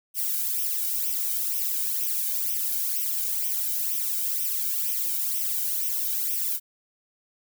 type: noise with flanger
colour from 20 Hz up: violet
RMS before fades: -27 dBFS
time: 0.14-6.6 s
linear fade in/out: 50 ms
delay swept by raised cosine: 0.34 to 1.34 ms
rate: 2.1 Hz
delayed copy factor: +0.8
effects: none